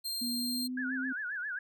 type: tone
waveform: sawtooth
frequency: 4186 Hz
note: C8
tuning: in tune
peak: -31 dBFS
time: 0.04-0.68 s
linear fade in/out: 20 ms
type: tone with pitch glide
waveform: sine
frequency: 241.8 to 260.7 Hz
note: B3 to C4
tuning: -36 to -6 cents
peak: -34 dBFS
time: 0.21-1.13 s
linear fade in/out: 10 ms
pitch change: +130 cents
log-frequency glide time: 0.35-0.95 s
type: tone with vibrato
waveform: sine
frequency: 1578 Hz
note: G6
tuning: 11 cents sharp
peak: -34 dBFS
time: 0.77-1.59 s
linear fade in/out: 5 ms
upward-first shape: sine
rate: 7.5 Hz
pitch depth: 170 cents each way
effects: none